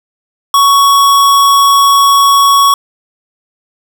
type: tone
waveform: square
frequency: 1116 Hz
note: C#6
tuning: 11 cents sharp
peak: -5 dBFS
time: 0.54-2.74 s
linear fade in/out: 2 ms
effects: 7-bit